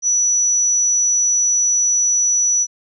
sine tone, 5910 Hz, F#8, 3 cents flat, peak -13 dBFS, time 0.02-2.67 s, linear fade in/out 50 ms, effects none

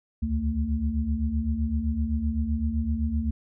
sine tone cluster, 69.8 / 77.6 / 224.8 Hz, C#2 / D#2 / A3, +13 / -4 / +37 cents, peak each -28 dBFS, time 0.22-3.31 s, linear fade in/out 10 ms, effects none

